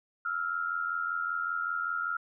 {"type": "tone pair together", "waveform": "sine", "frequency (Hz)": [1318.5, 1403.7], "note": ["E6", "F6"], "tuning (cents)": [0, 8], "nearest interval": "minor second", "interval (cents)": 108, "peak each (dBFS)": [-34, -31], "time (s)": [0.25, 2.17], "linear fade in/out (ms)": 5, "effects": []}